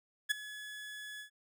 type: tone with ADSR envelope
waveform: 30% pulse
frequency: 1700 Hz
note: G#6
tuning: 40 cents sharp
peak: -23 dBFS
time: 0.29-1.3 s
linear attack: 22 ms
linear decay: 10 ms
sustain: -18 dB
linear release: 100 ms
effects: none